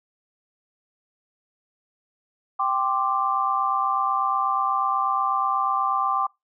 sine chord, G suspended fourth, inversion none, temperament equal, 784 / 1046.5 / 1174.7 Hz, G5 / C6 / D6, 0 / 0 / 0 cents, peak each -26 / -26 / -23 dBFS, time 2.59-6.27 s, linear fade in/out 10 ms, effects noise-tail reverb RT60 0.2 s tail -24 dB re dry

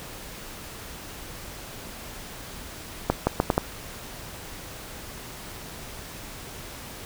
accelerating click train, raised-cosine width 1 ms, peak -5 dBFS, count 5, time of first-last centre 3.1-3.579 s, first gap 170 ms, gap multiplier 0.77, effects pink hiss -40 dBFS RMS until 7.05 s

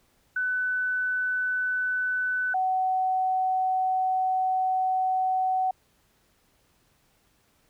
sine tone pair in turn, 1500 / 750 Hz, F#6 / F#5, +23 / +23 cents, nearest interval octave, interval 1200 cents, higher first, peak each -24 / -22 dBFS, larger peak second, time 0.36-2.54 / 2.54-5.71 s, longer second, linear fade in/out 5 ms, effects pink hiss -66 dBFS RMS until 7.69 s

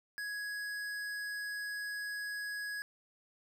sine tone with tanh clipping, 1668 Hz, G#6, 7 cents sharp, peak -39 dBFS, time 0.18-2.82 s, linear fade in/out 0 ms, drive 17 dB, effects none

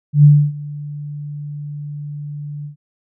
sine tone with ADSR envelope, 146.7 Hz, D3, 2 cents flat, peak -3 dBFS, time 0.13-2.76 s, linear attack 110 ms, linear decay 280 ms, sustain -22 dB, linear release 110 ms, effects none

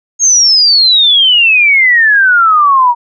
sine exponential sweep, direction down, 6600 to 940 Hz, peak -4 dBFS, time 0.19-2.95 s, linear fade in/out 50 ms, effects none

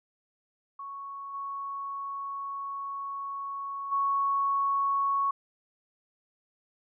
sine tone with level steps, 1108.7 Hz, C#6, in tune, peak -37 / -33 / -24 dBFS, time 0.79-5.31 s, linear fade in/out 5 ms, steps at 1.33 / 3.91 s, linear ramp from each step 20 ms, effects none

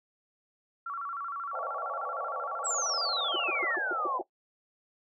sine tone with vibrato, 1244.5 Hz, D#6, in tune, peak -33 dBFS, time 0.86-3.76 s, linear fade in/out 5 ms, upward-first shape square, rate 13 Hz, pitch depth 160 cents each way
white band-pass noise, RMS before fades -39 dBFS, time 1.53-4.23 s, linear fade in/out 5 ms, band 490 to 850 Hz, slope 96 dB/octave
sine exponential sweep, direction down, 7990 to 980 Hz, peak -29 dBFS, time 2.64-4.19 s, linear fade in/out 20 ms
sine tone bursts, 365.3 Hz, F#4, 22 cents flat, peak -31 dBFS, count 7, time 3.34-4.214 s, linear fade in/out 5 ms, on 22 ms, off 120 ms
effects noise-tail reverb RT60 0.1 s tail -18 dB re dry

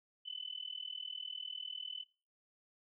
sine tone with amplitude modulation, 3010 Hz, F#7, 29 cents sharp, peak -37 dBFS, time 0.25-2.04 s, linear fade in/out 20 ms, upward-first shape sine, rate 40 Hz, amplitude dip 95%, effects noise-tail reverb RT60 0.4 s tail -22 dB re dry

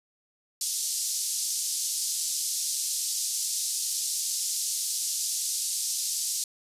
pink band-pass noise, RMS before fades -30 dBFS, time 0.61-6.44 s, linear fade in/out 2 ms, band 5000 to 11000 Hz, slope 24 dB/octave, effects resampled to 32000 Hz

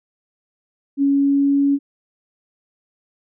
sine tone with pitch glide, 278.9 to 280.7 Hz, C#4 to C#4, +11 to +22 cents, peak -13 dBFS, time 0.97-1.79 s, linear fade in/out 50 ms, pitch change +11 cents, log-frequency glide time 1.1-1.65 s, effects none

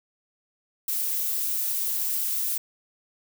violet noise, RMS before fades -27 dBFS, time 0.88-2.58 s, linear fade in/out 5 ms, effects none

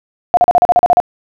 sine tone bursts, 711 Hz, F5, 31 cents sharp, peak -4 dBFS, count 10, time 0.34-1.001 s, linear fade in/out 0 ms, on 31 ms, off 39 ms, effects none

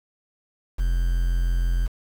triangle tone with quantisation, 43.12 Hz, F1, 21 cents flat, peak -17 dBFS, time 0.78-1.88 s, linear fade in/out 20 ms, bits 7, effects none

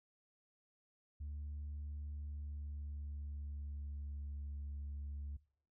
sine tone with pitch glide, 73.5 to 71.57 Hz, D2 to D2, +2 to -44 cents, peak -40 dBFS, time 1.2-5.37 s, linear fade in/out 10 ms, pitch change -46 cents, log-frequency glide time 2.12-4.28 s, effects noise-tail reverb RT60 0.5 s tail -21 dB re dry + tanh soft clip ceiling -40 dBFS

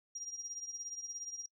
sine tone with tremolo, 5700 Hz, F8, 34 cents sharp, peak -37 dBFS, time 0.15-1.46 s, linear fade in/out 5 ms, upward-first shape triangle, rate 17 Hz, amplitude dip 80%, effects noise-tail reverb RT60 0.1 s tail -24 dB re dry + tanh soft clip ceiling -34 dBFS

